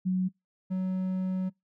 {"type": "tone pair in turn", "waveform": ["sine", "triangle"], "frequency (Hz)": [185, 186.5], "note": ["F#3", "F#3"], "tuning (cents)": [0, 14], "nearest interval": "unison", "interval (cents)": 14, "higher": "second", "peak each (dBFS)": [-24, -25], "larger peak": "first", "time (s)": [[0.05, 0.29], [0.7, 1.5]], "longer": "second", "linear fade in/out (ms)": 20, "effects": ["noise-tail reverb RT60 0.2 s tail -26 dB re dry"]}